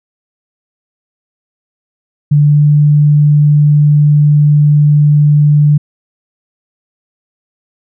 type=tone with pitch glide; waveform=sine; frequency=146.83 to 147.94 Hz; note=D3 to D3; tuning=0 to +13 cents; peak=-4 dBFS; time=2.31-5.78 s; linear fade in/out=10 ms; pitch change=+13 cents; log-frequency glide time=2.42-2.65 s; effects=none